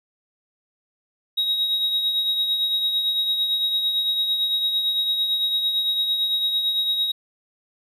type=tone with tremolo; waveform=triangle; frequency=3798 Hz; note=A#7; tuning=32 cents sharp; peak=-15 dBFS; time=1.37-7.12 s; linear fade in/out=10 ms; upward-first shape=triangle; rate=8.9 Hz; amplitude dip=55%; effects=tanh soft clip ceiling -13 dBFS